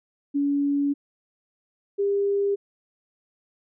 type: tone pair in turn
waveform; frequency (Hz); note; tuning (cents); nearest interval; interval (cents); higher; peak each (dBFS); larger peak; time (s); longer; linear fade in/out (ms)
sine; 283.9 / 400.8; C#4 / G4; +41 / +38; tritone; 597; second; -20; neither; 0.34-0.94 / 1.98-2.56; first; 20
effects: none